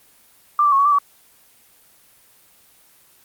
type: tone with pitch steps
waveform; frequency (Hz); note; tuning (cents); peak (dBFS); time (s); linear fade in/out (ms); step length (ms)
sine; 1184 / 1164 / 1095 / 1125 / 1175 / 1138; D6 / D6 / C#6 / C#6 / D6 / C#6; +14 / -16 / -22 / +25 / +1 / +45; -12; 0.59-0.986; 2; 66
effects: white hiss -53 dBFS RMS until 3.24 s + Opus 24 kbps